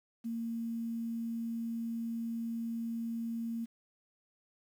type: tone with quantisation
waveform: sine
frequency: 230 Hz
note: A#3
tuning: 23 cents flat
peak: -34 dBFS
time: 0.24-3.66 s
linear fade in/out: 20 ms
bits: 10
effects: none